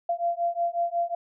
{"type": "beating tone pair", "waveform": "sine", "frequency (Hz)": [685, 690.5], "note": ["F5", "F5"], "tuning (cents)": [-34, -20], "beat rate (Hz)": 5.5, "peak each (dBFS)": -27, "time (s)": [0.09, 1.15], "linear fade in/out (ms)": 5, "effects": []}